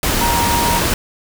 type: tone in noise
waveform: sine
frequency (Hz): 941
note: A#5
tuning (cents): +16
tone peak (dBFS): -17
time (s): 0.21-0.79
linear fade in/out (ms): 2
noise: pink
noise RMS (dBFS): -17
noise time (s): 0.03-0.94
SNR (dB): -3
effects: none

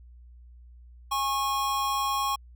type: tone pair together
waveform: square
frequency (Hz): 823 / 1092.6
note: G#5 / C#6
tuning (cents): -16 / -25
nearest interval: perfect fourth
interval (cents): 491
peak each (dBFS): -32 / -27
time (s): 1.11-2.36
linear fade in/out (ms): 10
effects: added 60 Hz sine -47 dBFS peak until 2.55 s

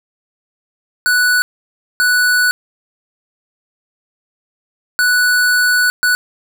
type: tone bursts at uneven times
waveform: square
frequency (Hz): 1480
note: F#6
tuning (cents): 0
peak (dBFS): -11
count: 4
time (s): 1.06-1.42 / 2-2.51 / 4.99-5.9 / 6.03-6.15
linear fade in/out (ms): 0
effects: none

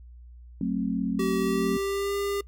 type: chord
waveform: sine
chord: F# diminished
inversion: none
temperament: just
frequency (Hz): 185 / 222 / 266.4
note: F#3 / A3 / C4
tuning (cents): 0 / +16 / +31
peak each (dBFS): -29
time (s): 0.61-1.77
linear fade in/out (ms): 2
type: tone with pitch glide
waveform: square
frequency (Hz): 382.5 to 401.3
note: G4 to G4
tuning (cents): -42 to +41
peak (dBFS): -27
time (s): 1.19-2.41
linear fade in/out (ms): 5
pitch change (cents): +83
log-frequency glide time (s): 1.37-2.15
effects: noise-tail reverb RT60 0.1 s tail -22 dB re dry + added 60 Hz sine -44 dBFS peak until 2.47 s

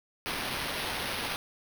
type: noise with sample-and-hold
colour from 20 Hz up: white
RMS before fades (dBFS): -34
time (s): 0.26-1.36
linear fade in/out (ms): 0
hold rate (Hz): 7350
effects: none

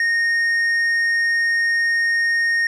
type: tone with tanh clipping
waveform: sine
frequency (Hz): 1851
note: A#6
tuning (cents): -13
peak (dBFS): -17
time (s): 0-2.67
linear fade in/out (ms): 2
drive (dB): 6
effects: none

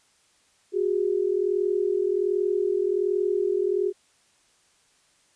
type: tone pair together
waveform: sine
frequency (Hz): 366.6 / 407.9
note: F#4 / G#4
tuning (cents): -16 / -31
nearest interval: major second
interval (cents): 185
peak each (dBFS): -24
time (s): 0.72-3.93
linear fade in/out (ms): 50
effects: white hiss -63 dBFS RMS until 5.35 s + resampled to 22050 Hz

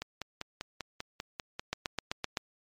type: two click trains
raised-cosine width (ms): 0.2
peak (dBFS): -19 / -14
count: 9 / 6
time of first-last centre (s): 0.02-1.595 / 1.73-2.372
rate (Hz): 5.08 / 7.79
effects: MP3 96 kbps

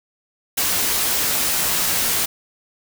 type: noise with comb filter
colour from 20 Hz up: white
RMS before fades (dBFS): -20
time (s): 0.57-2.26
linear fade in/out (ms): 10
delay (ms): 15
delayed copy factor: -0.5
effects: none

